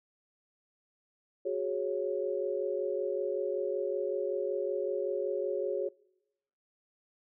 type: chord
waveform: sine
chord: F# suspended second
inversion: none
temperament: equal with one note detuned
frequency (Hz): 370 / 415.3 / 551.5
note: F#4 / G#4 / C#5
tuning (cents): 0 / 0 / -9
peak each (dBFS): -34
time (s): 1.45-5.89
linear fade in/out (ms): 10
effects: noise-tail reverb RT60 0.9 s tail -24 dB re dry

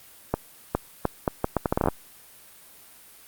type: accelerating click train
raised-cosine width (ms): 1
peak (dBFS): -7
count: 14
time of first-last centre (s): 0.34-1.885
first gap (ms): 410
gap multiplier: 0.74
effects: white hiss -50 dBFS RMS until 3.27 s + Opus 32 kbps

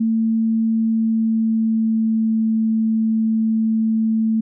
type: tone with pitch glide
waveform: sine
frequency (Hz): 224.1 to 221.8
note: A3 to A3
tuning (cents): +32 to +14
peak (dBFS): -15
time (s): 0-4.41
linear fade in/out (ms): 10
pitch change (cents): -18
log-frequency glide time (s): 0.77-2.43
effects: none

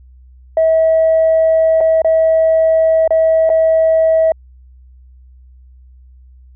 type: tone with dropouts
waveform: sine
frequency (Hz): 645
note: E5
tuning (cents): -38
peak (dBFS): -7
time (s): 0.57-4.32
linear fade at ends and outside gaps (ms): 2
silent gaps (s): 1.806-1.81 / 2.019-2.046 / 3.077-3.106 / 3.493-3.5
effects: tanh soft clip ceiling -5 dBFS + added 63 Hz sine -39 dBFS peak until 6.55 s

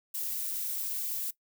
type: noise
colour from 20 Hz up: violet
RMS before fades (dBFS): -34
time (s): 0.14-1.31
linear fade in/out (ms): 10
effects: noise-tail reverb RT60 0.1 s tail -19 dB re dry

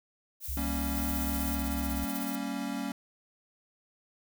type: noise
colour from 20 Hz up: violet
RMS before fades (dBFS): -39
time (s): 0.4-1.59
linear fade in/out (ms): 50
type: tone with vibrato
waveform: sine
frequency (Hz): 67.5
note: C#2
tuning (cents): -45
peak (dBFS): -33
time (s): 0.48-2.05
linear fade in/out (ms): 10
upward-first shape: sine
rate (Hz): 19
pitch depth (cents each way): 19
type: chord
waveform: square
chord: G diminished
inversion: none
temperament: equal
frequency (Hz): 196 / 233.1 / 277.2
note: G3 / Bb3 / Db4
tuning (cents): 0 / 0 / 0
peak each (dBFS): -39 / -38 / -36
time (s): 0.57-2.92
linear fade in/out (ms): 2
type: noise with tremolo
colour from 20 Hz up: violet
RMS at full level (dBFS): -37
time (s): 0.96-2.36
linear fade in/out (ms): 10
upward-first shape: triangle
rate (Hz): 16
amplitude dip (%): 70
effects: none

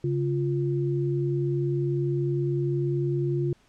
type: tone pair together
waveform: sine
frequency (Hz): 138.58 / 349.2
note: C#3 / F4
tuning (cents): 0 / 0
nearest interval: octave + major third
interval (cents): 1600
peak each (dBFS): -25 / -27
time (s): 0.04-3.53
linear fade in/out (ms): 2
effects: pink hiss -62 dBFS RMS until 3.68 s + low-pass 7000 Hz 12 dB/octave

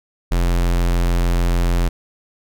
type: tone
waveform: square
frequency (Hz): 43.42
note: F1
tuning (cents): -9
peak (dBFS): -15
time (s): 0.31-1.89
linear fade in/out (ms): 10
effects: none

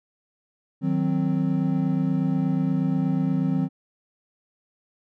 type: chord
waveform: triangle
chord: C diminished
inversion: first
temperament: equal with one note detuned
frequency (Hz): 156.65 / 185 / 261.6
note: Eb3 / Gb3 / C4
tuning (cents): +12 / 0 / 0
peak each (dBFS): -23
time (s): 0.81-3.69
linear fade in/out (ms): 50
effects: none

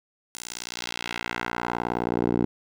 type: tone with band-pass filter sweep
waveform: 10% pulse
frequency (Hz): 59.3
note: A#1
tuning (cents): +30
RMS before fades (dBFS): -29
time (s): 0.35-2.45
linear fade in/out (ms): 0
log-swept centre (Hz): 9000 to 310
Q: 1.2
effects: none

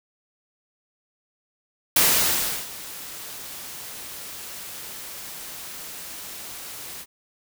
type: noise with ADSR envelope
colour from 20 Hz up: white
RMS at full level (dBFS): -17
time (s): 1.96-7.06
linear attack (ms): 3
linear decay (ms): 700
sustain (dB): -20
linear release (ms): 49
effects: none

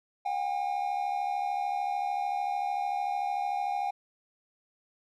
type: tone pair together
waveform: triangle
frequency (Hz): 729.6 / 803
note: F#5 / G5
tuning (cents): -24 / +41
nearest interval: major second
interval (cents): 165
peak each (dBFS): -31 / -28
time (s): 0.25-3.91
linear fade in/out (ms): 10
effects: none

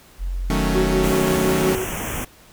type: tone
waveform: sine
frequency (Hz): 44.5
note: F1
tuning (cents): +33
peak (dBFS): -22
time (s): 0.18-1.15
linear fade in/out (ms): 50
type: chord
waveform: sawtooth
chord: D# half-diminished seventh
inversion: none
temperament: equal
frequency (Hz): 155.56 / 185 / 220 / 277.2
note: D#3 / F#3 / A3 / C#4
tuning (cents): 0 / 0 / 0 / 0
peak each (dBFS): -21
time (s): 0.5-1.75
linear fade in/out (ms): 0
type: tone with tremolo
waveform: triangle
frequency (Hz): 374.7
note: F#4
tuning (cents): +22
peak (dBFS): -16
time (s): 0.74-1.85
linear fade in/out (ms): 20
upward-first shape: sine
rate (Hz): 5.5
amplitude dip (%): 55
type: band-stop noise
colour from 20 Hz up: pink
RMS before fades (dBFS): -27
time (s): 1.03-2.25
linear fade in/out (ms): 10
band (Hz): 3300 to 5700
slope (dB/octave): 96
effects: pink hiss -49 dBFS RMS until 2.52 s

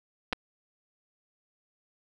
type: clicks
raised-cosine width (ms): 0.3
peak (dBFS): -13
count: 2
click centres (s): 0.327 / 0.331
effects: none

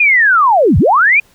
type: linear two-way sweep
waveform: sine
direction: down then up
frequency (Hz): 2489 to 62.5 to 2489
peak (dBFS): -6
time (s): 0-1.2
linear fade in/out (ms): 5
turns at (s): 0.78
effects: pink hiss -50 dBFS RMS until 1.34 s

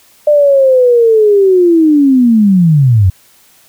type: linear sweep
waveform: sine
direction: down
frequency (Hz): 601 to 87.31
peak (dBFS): -4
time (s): 0.27-3.1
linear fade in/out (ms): 5
effects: white hiss -46 dBFS RMS until 3.68 s

